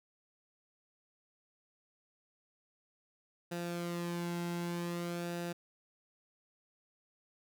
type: tone with flanger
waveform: sawtooth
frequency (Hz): 172.8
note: F3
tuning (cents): -18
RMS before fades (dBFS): -38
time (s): 3.51-5.53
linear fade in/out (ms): 10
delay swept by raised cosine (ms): 0.92 to 1.71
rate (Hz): 0.53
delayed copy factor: -0.55
effects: none